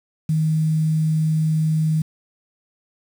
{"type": "tone with quantisation", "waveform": "sine", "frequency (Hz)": 157.1, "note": "D#3", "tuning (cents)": 17, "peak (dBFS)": -16, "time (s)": [0.29, 2.02], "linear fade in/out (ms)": 5, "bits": 7, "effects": []}